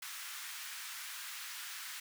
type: high-pass noise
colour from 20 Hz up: pink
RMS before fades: -45 dBFS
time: 0.02-2 s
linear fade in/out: 5 ms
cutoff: 1300 Hz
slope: 24 dB/octave
effects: none

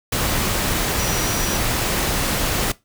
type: tone in noise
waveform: sine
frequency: 5830 Hz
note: F#8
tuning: 26 cents flat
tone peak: -28 dBFS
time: 0.99-1.57 s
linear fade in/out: 5 ms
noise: pink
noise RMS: -21 dBFS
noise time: 0.12-2.72 s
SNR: -10 dB
effects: noise-tail reverb RT60 0.2 s tail -19 dB re dry

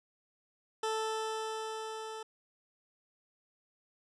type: tone with level ramp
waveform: 20% pulse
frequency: 440 Hz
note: A4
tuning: in tune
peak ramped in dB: -26 to -36 dBFS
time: 0.83-2.23 s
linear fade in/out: 5 ms
effects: resampled to 22050 Hz

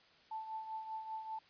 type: tone with tremolo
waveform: sine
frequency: 880 Hz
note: A5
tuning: in tune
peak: -38 dBFS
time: 0.31-1.39 s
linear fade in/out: 5 ms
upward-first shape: triangle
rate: 5.1 Hz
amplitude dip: 65%
effects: white hiss -65 dBFS RMS until 1.49 s + resampled to 11025 Hz

